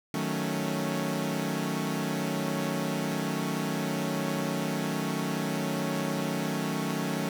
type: chord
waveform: sawtooth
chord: D# half-diminished seventh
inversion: none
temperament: equal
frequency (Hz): 155.56 / 185 / 220 / 277.2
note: D#3 / F#3 / A3 / C#4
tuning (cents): 0 / 0 / 0 / 0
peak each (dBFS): -30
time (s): 0.14-7.29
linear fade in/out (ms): 2
effects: 8-bit